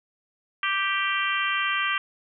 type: harmonic tone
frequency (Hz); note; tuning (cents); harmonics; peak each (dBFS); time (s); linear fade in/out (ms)
392; G4; 0; 3 / 4 / 5 / 6 / 7 / 8; -28 / -29 / -30 / -31 / -31 / -32; 0.63-1.98; 2
effects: none